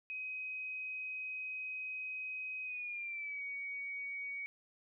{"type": "tone with pitch glide", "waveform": "sine", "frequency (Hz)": [2523, 2248], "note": ["D#7", "C#7"], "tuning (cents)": [23, 24], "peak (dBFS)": -39, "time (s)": [0.1, 4.46], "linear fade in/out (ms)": 0, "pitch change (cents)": -199, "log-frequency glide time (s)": [2.64, 3.44], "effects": []}